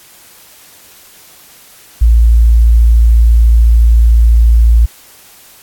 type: tone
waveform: sine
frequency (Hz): 57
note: A#1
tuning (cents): -38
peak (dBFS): -3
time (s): 2.01-4.86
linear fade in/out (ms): 10
effects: white hiss -40 dBFS RMS until 5.62 s + AAC 64 kbps